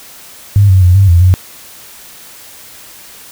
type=tone with pitch steps; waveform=sine; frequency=100.9 / 94 / 89.6 / 97.9 / 85.7 / 91.6 Hz; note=G#2 / F#2 / F2 / G2 / F2 / F#2; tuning=-49 / +28 / +45 / -2 / -32 / -17 cents; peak=-3 dBFS; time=0.56-1.34 s; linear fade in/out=0 ms; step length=130 ms; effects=white hiss -35 dBFS RMS until 3.31 s